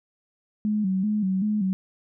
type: tone with vibrato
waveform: sine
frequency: 200 Hz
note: G3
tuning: 35 cents sharp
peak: -21 dBFS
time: 0.65-1.73 s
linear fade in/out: 0 ms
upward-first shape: square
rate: 2.6 Hz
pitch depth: 98 cents each way
effects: none